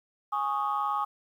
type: chord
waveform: sine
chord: Ab suspended fourth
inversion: none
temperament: just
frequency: 830.6 / 1107.5 / 1245.9 Hz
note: Ab5 / Db6 / Eb6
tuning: 0 / -2 / +2 cents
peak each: -30 dBFS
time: 0.32-1.05 s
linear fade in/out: 10 ms
effects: tanh soft clip ceiling -19 dBFS + 10-bit